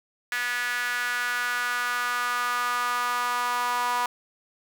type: tone with high-pass filter sweep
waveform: sawtooth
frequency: 244.2 Hz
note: B3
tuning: 19 cents flat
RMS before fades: -27 dBFS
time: 0.32-4.06 s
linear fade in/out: 0 ms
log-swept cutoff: 1700 to 1000 Hz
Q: 4.3
effects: none